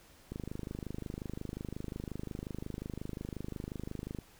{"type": "click train", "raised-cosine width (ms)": 3, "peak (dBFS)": -26, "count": 100, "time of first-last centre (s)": [0.32, 4.187], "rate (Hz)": 25.6, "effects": ["pink hiss -60 dBFS RMS until 4.39 s"]}